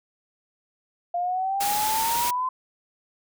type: exponential sweep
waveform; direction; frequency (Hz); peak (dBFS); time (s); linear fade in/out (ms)
sine; up; 694 to 1034; -23; 1.14-2.49; 5
type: noise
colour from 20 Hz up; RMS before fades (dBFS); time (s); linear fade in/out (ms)
white; -28; 1.6-2.31; 10
effects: none